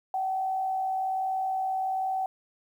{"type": "tone with frequency modulation", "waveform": "sine", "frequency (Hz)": 761, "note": "F#5", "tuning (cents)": 48, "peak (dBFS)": -26, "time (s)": [0.14, 2.26], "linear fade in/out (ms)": 2, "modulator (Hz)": 61.2, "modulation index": 0.29, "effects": ["10-bit"]}